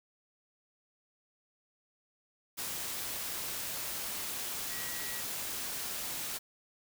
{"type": "tone in noise", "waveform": "sine", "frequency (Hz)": 1922, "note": "B6", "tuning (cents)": -48, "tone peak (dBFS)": -45, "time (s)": [4.7, 5.21], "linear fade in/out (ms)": 20, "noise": "white", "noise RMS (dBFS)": -38, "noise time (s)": [2.57, 6.39], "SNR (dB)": -10, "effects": []}